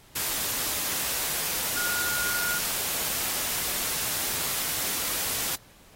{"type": "tone in noise", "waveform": "sine", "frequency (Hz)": 1430, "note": "F6", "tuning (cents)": 41, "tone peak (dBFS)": -29, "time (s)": [1.76, 2.59], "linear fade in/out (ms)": 10, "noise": "white", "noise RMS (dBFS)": -29, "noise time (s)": [0.15, 5.56], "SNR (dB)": -3, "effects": ["pink hiss -55 dBFS RMS until 5.95 s", "AAC 48 kbps"]}